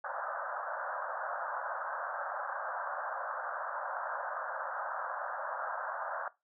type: band-pass noise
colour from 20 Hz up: white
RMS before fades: -38 dBFS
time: 0.04-6.28 s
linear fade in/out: 2 ms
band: 540 to 1600 Hz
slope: 96 dB/octave
effects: noise-tail reverb RT60 0.2 s tail -18 dB re dry